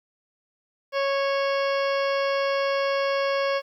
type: harmonic tone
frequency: 552 Hz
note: C#5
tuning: 7 cents flat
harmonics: 1 / 2 / 3 / 4 / 5 / 6 / 8 / 9 / 10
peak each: -23 / -29 / -33 / -35 / -37 / -39 / -41 / -42 / -43 dBFS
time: 0.92-3.62 s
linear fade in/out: 50 ms
effects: 10-bit